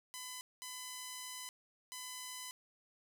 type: tone bursts at uneven times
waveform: 5% pulse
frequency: 1008 Hz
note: B5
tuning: 35 cents sharp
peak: -32 dBFS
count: 3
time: 0.14-0.41 / 0.62-1.49 / 1.92-2.51 s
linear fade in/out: 0 ms
effects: none